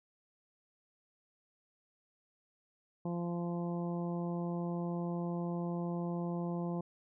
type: harmonic tone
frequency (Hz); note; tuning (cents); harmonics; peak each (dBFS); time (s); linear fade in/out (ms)
172.8; F3; -18; 1 / 2 / 3 / 4 / 5 / 6; -35 / -41 / -45 / -47 / -49 / -51; 3.05-6.81; 5
effects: none